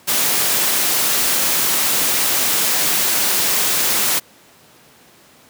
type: noise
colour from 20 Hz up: white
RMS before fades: -17 dBFS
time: 0.07-4.2 s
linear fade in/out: 20 ms
effects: pink hiss -48 dBFS RMS until 5.49 s + high-pass 150 Hz 12 dB/octave